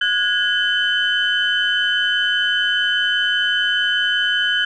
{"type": "tone cluster", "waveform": "sine", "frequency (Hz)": [1462, 1651, 3043], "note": ["F#6", "G#6", "F#7"], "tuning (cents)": [-21, -11, 48], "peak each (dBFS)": [-20, -20, -19], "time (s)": [0.01, 4.65], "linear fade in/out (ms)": 5, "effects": ["tanh soft clip ceiling -6 dBFS"]}